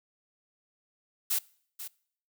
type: noise with echo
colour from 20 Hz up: blue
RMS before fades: -28 dBFS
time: 1.3-1.39 s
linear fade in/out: 10 ms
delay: 490 ms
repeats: 1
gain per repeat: -12 dB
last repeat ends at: 1.88 s
effects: noise-tail reverb RT60 0.6 s tail -24 dB re dry